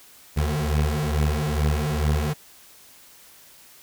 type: beating tone pair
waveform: 25% pulse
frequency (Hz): 73.9 / 76.2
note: D2 / D#2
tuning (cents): +11 / -36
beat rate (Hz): 2.3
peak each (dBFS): -20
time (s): 0.36-2.34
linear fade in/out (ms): 20
effects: white hiss -50 dBFS RMS until 3.82 s